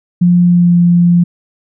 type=tone with pitch glide; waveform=sine; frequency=176.1 to 173.78 Hz; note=F3 to F3; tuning=+15 to -8 cents; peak=-5 dBFS; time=0.21-1.24 s; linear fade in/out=10 ms; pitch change=-23 cents; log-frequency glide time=0.43-0.76 s; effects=none